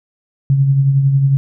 sine tone with tremolo, 137.3 Hz, C#3, 16 cents flat, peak -7 dBFS, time 0.5-1.37 s, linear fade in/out 0 ms, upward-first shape triangle, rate 11 Hz, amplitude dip 50%, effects none

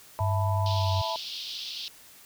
sine chord, E suspended fourth, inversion none, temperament equal, 659.3 / 880 / 987.8 Hz, E5 / A5 / B5, 0 / 0 / 0 cents, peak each -33 dBFS, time 0.19-1.16 s, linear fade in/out 0 ms
sine tone with pitch glide, 99.3 to 95.64 Hz, G2 to G2, +23 to -42 cents, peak -24 dBFS, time 0.2-1.02 s, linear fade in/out 10 ms, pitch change -65 cents, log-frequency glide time 0.71-0.91 s
pink band-pass noise, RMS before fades -37 dBFS, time 0.66-1.88 s, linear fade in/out 0 ms, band 3000 to 5100 Hz, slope 48 dB/octave
effects white hiss -52 dBFS RMS until 2.25 s

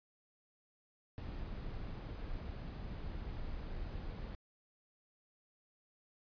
brown noise, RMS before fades -43 dBFS, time 1.18-4.35 s, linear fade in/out 0 ms, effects resampled to 11025 Hz

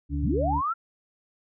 harmonic tone, 71.7 Hz, D2, 41 cents flat, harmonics 1 / 2 / 4, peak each -27 / -32 / -31 dBFS, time 0.09-0.62 s, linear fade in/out 50 ms
sine linear sweep, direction up, 64.8 to 1396.9 Hz, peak -24 dBFS, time 0.22-0.74 s, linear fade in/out 20 ms
effects none

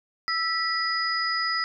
sine tone cluster, 1321 / 1953 / 4960 Hz, E6 / B6 / D#8, +3 / -20 / -6 cents, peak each -28 dBFS, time 0.28-1.64 s, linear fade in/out 0 ms, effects none

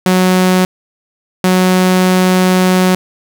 sawtooth tone pair in turn, 184.3 / 184.3 Hz, F#3 / F#3, -7 / -7 cents, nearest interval unison, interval 0 cents, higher neither, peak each -4 dBFS, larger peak neither, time 0.06-0.65 / 1.44-2.95 s, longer second, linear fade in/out 2 ms, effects 7-bit

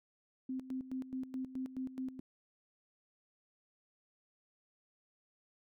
sine tone with tremolo, 260 Hz, C4, 11 cents flat, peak -36 dBFS, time 0.49-2.2 s, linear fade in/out 5 ms, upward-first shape square, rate 4.7 Hz, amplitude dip 75%, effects none

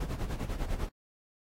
brown noise with tremolo, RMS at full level -30 dBFS, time 0-0.89 s, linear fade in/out 5 ms, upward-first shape sine, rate 10 Hz, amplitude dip 75%, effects AAC 48 kbps

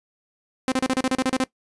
sawtooth tone bursts, 260.2 Hz, C4, 9 cents flat, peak -15 dBFS, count 11, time 0.68-1.439 s, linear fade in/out 0 ms, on 39 ms, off 33 ms, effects noise-tail reverb RT60 0.1 s tail -19 dB re dry + resampled to 24000 Hz

